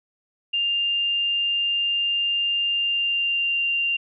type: tone with pitch glide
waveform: sine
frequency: 2800 to 2781 Hz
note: F7 to F7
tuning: +4 to -8 cents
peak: -20 dBFS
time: 0.53-3.97 s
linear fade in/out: 10 ms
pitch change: -12 cents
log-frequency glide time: 2.7-3.62 s
effects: none